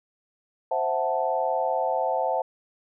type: chord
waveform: sine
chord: F# half-diminished seventh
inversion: second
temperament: equal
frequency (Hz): 523.3 / 659.3 / 740 / 880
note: C5 / E5 / F#5 / A5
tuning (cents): 0 / 0 / 0 / 0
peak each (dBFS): -28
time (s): 0.71-2.42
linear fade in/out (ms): 5
effects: none